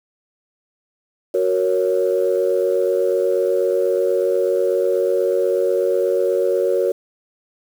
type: chord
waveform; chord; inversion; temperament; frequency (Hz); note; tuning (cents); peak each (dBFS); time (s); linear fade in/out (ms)
sine; F# major; none; equal; 370 / 466.2 / 554.4; F#4 / A#4 / C#5; 0 / 0 / 0; -19; 1.34-6.92; 5
effects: tanh soft clip ceiling -7 dBFS + 7-bit